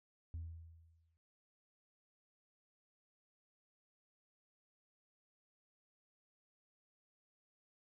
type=tone with exponential decay; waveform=sine; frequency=82.41 Hz; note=E2; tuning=in tune; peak=-38 dBFS; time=0.34-1.17 s; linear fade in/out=0 ms; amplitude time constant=180 ms; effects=tanh soft clip ceiling -39 dBFS